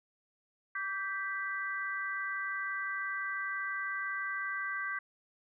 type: chord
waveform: sine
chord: G major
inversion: second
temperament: equal with one note detuned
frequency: 1157.8 / 1568 / 1975.5 Hz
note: D6 / G6 / B6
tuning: -25 / 0 / 0 cents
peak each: -40 / -36 / -39 dBFS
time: 0.75-4.99 s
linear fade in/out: 5 ms
effects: none